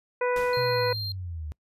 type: harmonic tone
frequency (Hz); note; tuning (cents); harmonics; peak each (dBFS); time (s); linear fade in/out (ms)
493.9; B4; 0; 1 / 2 / 3 / 4 / 5; -24 / -30 / -34 / -36 / -38; 0.21-0.93; 5
type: noise with exponential decay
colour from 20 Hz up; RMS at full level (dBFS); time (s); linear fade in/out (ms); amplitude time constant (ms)
pink; -38; 0.36-0.92; 2; 120
type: tone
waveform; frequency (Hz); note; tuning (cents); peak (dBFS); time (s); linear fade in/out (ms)
triangle; 4186; C8; 0; -30; 0.53-1.12; 2
type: linear sweep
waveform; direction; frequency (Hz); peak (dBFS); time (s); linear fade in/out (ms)
sine; down; 130 to 72.7; -32; 0.57-1.52; 0
effects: noise-tail reverb RT60 0.1 s tail -26 dB re dry + resampled to 32000 Hz